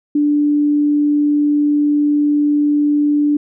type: tone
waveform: sine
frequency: 293.7 Hz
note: D4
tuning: in tune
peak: -11 dBFS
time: 0.15-3.37 s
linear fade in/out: 5 ms
effects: none

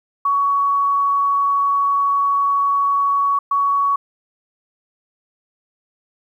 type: tone bursts at uneven times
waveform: sine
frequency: 1122 Hz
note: C#6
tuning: 21 cents sharp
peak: -14 dBFS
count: 2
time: 0.25-3.39 / 3.51-3.96 s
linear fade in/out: 5 ms
effects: 9-bit

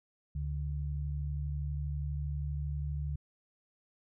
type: tone pair together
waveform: sine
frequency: 72.3 / 144.76 Hz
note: D2 / D3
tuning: -27 / -25 cents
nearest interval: octave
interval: 1202 cents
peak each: -34 / -37 dBFS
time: 0.35-3.16 s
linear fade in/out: 5 ms
effects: none

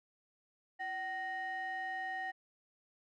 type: ring-modulated tone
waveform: triangle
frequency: 550 Hz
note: C#5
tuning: 14 cents flat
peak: -32 dBFS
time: 0.79-2.32 s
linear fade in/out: 20 ms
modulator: 1310 Hz
effects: none

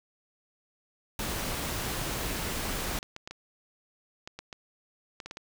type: noise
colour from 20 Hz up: pink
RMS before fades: -33 dBFS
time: 1.19-2.99 s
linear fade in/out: 2 ms
type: clicks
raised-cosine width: 0.2 ms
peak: -23 dBFS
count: 12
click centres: 2.694 / 3.029 / 3.164 / 3.275 / 3.31 / 4.275 / 4.39 / 4.528 / 5.202 / 5.26 / 5.311 / 5.371 s
effects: none

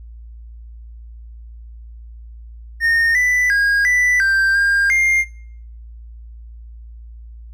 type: tone with pitch steps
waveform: triangle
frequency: 1838 / 1986 / 1632 / 1980 / 1574 / 1604 / 2115 Hz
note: A#6 / B6 / G#6 / B6 / G6 / G6 / C7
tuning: -25 / +9 / -31 / +4 / +7 / +39 / +18 cents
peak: -11 dBFS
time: 2.8-5.25 s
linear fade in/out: 50 ms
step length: 350 ms
effects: noise-tail reverb RT60 0.6 s tail -20 dB re dry + added 57 Hz sine -34 dBFS peak until 7.53 s

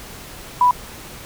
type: tone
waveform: sine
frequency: 987.8 Hz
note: B5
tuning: in tune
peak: -10 dBFS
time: 0.61-0.71 s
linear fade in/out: 2 ms
effects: pink hiss -37 dBFS RMS until 1.25 s

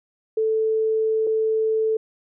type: tone pair in turn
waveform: sine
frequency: 440 / 440 Hz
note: A4 / A4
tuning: 0 / 0 cents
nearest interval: unison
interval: 0 cents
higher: neither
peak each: -18 dBFS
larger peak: neither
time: 0.37-1.27 / 1.27-1.97 s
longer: first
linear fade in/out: 5 ms
effects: none

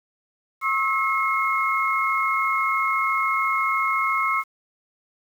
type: tone cluster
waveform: sine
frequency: 1083 / 1297 / 2160 Hz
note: C#6 / E6 / C#7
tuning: -41 / -28 / -45 cents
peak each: -24 dBFS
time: 0.61-4.44 s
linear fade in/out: 50 ms
effects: 8-bit

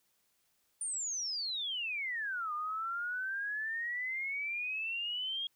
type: exponential two-way sweep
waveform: sine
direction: down then up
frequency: 9300 to 1200 to 3279 Hz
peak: -34 dBFS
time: 0.81-5.47 s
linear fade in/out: 2 ms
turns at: 2.53 s
effects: white hiss -75 dBFS RMS until 5.55 s

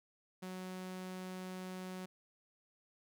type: tone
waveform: sawtooth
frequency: 185 Hz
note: F#3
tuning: in tune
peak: -39 dBFS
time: 0.42-2.06 s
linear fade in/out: 10 ms
effects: none

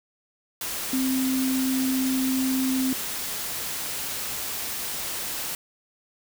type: tone in noise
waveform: sine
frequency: 261.6 Hz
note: C4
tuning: in tune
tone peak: -22 dBFS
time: 0.93-2.93 s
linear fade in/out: 2 ms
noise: white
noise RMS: -31 dBFS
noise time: 0.61-5.55 s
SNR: +6 dB
effects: none

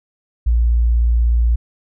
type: tone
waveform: sine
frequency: 58.27 Hz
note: A#1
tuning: in tune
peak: -11 dBFS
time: 0.46-1.56 s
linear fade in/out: 10 ms
effects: none

